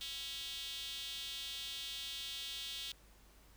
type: tone with high-pass filter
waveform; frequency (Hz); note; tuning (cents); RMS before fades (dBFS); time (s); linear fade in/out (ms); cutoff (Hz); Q
square; 150; D3; +37; -44; 0.01-2.92; 0; 3400; 4.4
effects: added 50 Hz sine -63 dBFS peak until 3.56 s + pink hiss -65 dBFS RMS until 3.56 s